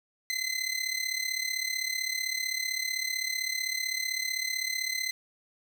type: tone with amplitude modulation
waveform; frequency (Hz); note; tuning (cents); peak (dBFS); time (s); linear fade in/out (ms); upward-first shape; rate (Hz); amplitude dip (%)
20% pulse; 2049; C7; -37; -21; 0.3-5.11; 0; sine; 35.7; 75
effects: none